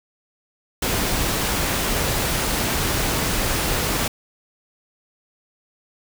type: noise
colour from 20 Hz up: pink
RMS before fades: -22 dBFS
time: 0.82-4.08 s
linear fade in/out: 5 ms
effects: none